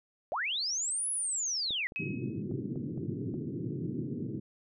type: linear two-way sweep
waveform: sine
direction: up then down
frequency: 516 to 10548 to 1881 Hz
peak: -30 dBFS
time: 0.32-1.87 s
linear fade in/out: 0 ms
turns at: 1.1 s
type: clicks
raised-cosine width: 2 ms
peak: -32 dBFS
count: 6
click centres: 1.707 / 1.921 / 2.513 / 2.758 / 2.977 / 3.341 s
type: tone with exponential decay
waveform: sine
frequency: 2550 Hz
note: D#7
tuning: 42 cents sharp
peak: -31 dBFS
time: 1.96-2.42 s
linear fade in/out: 0 ms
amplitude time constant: 100 ms
type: band-pass noise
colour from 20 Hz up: pink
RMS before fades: -36 dBFS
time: 1.99-4.4 s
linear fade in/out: 10 ms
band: 110 to 380 Hz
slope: 48 dB/octave
effects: none